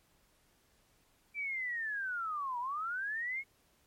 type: linear two-way sweep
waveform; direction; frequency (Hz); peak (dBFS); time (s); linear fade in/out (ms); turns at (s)
sine; down then up; 2349 to 942 to 2205; -34; 1.34-3.44; 50; 2.59
effects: pink hiss -70 dBFS RMS until 3.86 s + MP3 64 kbps